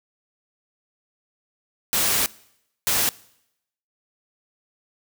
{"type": "noise bursts at uneven times", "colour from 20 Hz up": "white", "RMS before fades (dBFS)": -21, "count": 2, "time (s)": [[1.93, 2.26], [2.87, 3.09]], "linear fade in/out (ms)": 0, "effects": ["noise-tail reverb RT60 0.8 s tail -22 dB re dry"]}